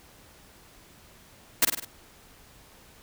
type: noise with echo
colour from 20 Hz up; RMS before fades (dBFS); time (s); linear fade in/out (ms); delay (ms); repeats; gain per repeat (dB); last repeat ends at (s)
white; -19; 1.62-1.65; 5; 50; 4; -5; 1.85
effects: pink hiss -54 dBFS RMS until 3.02 s